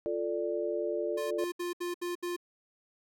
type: chord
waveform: sine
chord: D minor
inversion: first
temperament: equal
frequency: 349.2 / 440 / 587.3 Hz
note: F4 / A4 / D5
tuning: 0 / 0 / 0 cents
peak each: -34 dBFS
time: 0.06-1.44 s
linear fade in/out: 0 ms
type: tone bursts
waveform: square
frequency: 351 Hz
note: F4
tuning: 9 cents sharp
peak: -33 dBFS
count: 6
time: 1.17-2.365 s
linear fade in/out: 10 ms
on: 140 ms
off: 71 ms
effects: none